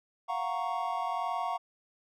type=chord; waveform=triangle; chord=Gb major seventh; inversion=third; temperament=equal; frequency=698.5 / 740 / 932.3 / 1108.7 Hz; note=F5 / Gb5 / Bb5 / Db6; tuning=0 / 0 / 0 / 0 cents; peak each=-34 dBFS; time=0.28-1.58 s; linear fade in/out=20 ms; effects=none